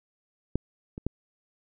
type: clicks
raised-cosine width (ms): 3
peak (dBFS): -12 / -24 / -14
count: 3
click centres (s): 0.556 / 0.979 / 1.066
effects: none